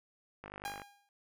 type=click train; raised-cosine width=0.5 ms; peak=-30 dBFS; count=20; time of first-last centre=0.44-0.818 s; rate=50.2 Hz
type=tone with exponential decay; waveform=sawtooth; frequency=810 Hz; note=G#5; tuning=43 cents flat; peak=-32 dBFS; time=0.65-1.09 s; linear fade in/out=1 ms; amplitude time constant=94 ms
effects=none